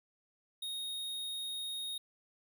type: tone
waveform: square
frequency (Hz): 3729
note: A#7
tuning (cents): 0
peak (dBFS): -38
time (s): 0.62-1.98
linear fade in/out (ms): 5
effects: none

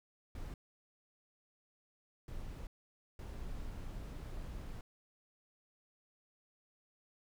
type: noise bursts at uneven times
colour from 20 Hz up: brown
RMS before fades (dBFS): -44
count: 3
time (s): 0.35-0.54 / 2.28-2.67 / 3.19-4.81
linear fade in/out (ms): 2
effects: none

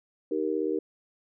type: chord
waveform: sine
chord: Eb major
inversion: none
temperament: just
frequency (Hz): 311.1 / 388.9 / 466.7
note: Eb4 / G4 / Bb4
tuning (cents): 0 / -14 / +2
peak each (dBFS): -30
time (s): 0.31-0.79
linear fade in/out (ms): 5
effects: none

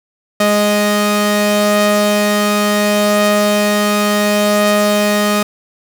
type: tone pair together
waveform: sawtooth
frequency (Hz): 207.7 / 622.4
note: G#3 / D#5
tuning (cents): 0 / 0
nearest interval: octave + perfect fifth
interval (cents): 1900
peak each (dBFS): -10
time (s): 0.4-5.43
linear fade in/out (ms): 5
effects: none

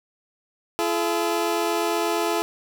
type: tone pair together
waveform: 20% pulse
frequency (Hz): 340 / 428.4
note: F4 / A4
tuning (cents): -46 / -46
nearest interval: major third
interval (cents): 400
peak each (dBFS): -19 / -20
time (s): 0.79-2.42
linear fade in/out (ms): 0
effects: none

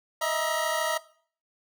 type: tone cluster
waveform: 25% pulse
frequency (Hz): 624 / 657 / 949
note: D#5 / E5 / A#5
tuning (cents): +5 / -6 / +31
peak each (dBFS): -26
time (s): 0.21-0.98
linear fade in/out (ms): 10
effects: noise-tail reverb RT60 0.5 s tail -20 dB re dry

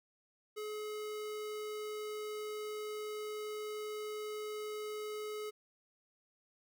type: tone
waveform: square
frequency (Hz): 424.9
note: G#4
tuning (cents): +40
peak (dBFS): -40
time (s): 0.56-5.51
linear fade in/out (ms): 20
effects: none

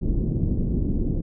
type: low-pass noise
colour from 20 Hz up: pink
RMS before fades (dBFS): -23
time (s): 0.01-1.22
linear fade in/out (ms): 20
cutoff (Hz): 330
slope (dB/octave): 24
effects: none

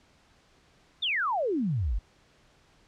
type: exponential sweep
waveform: sine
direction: down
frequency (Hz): 3729 to 42.69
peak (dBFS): -25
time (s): 1.02-1.99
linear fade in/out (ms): 10
effects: pink hiss -62 dBFS RMS until 2.87 s + low-pass 6000 Hz 12 dB/octave

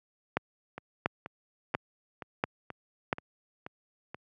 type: two click trains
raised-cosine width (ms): 0.5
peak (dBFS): -11 / -24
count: 5 / 8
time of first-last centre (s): 0.37-3.129 / 0.78-4.145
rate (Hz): 1.45 / 2.08
effects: high-pass 100 Hz 12 dB/octave

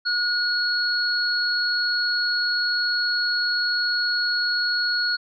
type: tone pair together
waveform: sine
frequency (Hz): 1449 / 4335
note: F#6 / C#8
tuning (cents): -37 / -39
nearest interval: octave + perfect fifth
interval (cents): 1898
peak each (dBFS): -23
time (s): 0.05-5.17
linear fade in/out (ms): 20
effects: none

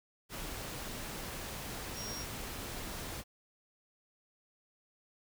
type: tone in noise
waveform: sine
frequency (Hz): 5600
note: F8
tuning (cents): +4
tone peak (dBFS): -42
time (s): 1.94-2.26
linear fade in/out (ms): 50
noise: pink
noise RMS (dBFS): -42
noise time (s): 0.29-3.24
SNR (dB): -3
effects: none

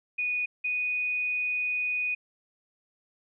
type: tone pair in turn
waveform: sine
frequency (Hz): 2470 / 2480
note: D#7 / D#7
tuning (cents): -13 / -6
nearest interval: unison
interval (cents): 7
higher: second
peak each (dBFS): -26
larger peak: neither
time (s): 0.18-0.46 / 0.64-2.15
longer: second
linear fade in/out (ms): 10
effects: none

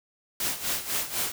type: noise with tremolo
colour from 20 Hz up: white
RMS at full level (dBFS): -27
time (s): 0.4-1.32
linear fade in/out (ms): 2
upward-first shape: sine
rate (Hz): 4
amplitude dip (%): 75
effects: none

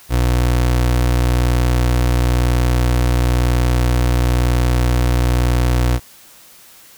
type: tone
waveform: 30% pulse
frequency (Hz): 61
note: B1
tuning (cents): -21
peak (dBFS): -10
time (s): 0.09-6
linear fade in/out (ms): 50
effects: white hiss -44 dBFS RMS until 6.97 s

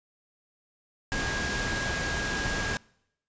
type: tone in noise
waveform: sine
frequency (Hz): 1635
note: G#6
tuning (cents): -28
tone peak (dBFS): -32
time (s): 1.12-2.77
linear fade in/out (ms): 0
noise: pink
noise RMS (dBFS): -31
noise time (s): 1.12-2.77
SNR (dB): -4
effects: noise-tail reverb RT60 0.8 s tail -25 dB re dry + resampled to 16000 Hz

